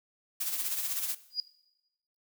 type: noise with tremolo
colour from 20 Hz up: blue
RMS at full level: -31 dBFS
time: 0.4-1.15 s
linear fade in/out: 10 ms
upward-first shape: sine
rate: 16 Hz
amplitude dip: 50%
type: tone with exponential growth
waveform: sine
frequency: 4886 Hz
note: D#8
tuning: 32 cents flat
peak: -24 dBFS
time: 1.3-1.4 s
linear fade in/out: 1 ms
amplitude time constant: 20 ms
effects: noise-tail reverb RT60 0.9 s tail -18 dB re dry